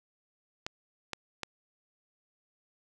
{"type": "clicks", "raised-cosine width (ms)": 0.2, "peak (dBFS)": -17, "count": 3, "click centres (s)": [0.665, 1.133, 1.433], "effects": []}